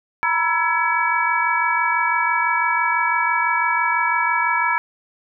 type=tone cluster; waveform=sine; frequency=942 / 988 / 1333 / 1683 / 2280 Hz; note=A#5 / B5 / E6 / G#6 / C#7; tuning=+18 / 0 / +19 / +23 / +48 cents; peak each=-23 dBFS; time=0.23-4.78 s; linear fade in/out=0 ms; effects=none